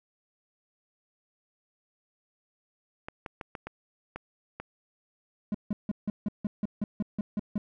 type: clicks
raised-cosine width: 0.5 ms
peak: -22 dBFS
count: 7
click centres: 3.085 / 3.262 / 3.412 / 3.552 / 3.67 / 4.16 / 4.6 s
type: tone bursts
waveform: triangle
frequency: 207.7 Hz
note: G#3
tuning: in tune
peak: -24 dBFS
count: 12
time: 5.52-7.58 s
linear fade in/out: 2 ms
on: 25 ms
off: 160 ms
effects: none